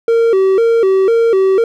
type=tone with vibrato; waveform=triangle; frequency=420 Hz; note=G#4; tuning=19 cents sharp; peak=-6 dBFS; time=0.08-1.64 s; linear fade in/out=2 ms; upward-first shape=square; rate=2 Hz; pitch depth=160 cents each way; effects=none